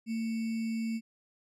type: tone with sample-and-hold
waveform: sine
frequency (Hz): 225.3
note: A3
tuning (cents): +41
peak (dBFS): -30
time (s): 0.06-1.01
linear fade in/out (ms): 50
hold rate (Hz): 2450
effects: low-pass 9000 Hz 12 dB/octave